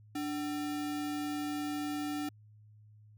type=tone with sample-and-hold; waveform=sine; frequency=294.2 Hz; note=D4; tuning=3 cents sharp; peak=-33 dBFS; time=0.15-2.29 s; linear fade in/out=5 ms; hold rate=1050 Hz; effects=added 106 Hz sine -55 dBFS peak until 3.17 s